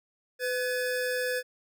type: tone pair together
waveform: square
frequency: 501.6 / 1703 Hz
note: B4 / G#6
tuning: +27 / +43 cents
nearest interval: octave + major sixth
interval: 2116 cents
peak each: -30 / -33 dBFS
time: 0.39-1.43 s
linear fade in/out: 50 ms
effects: none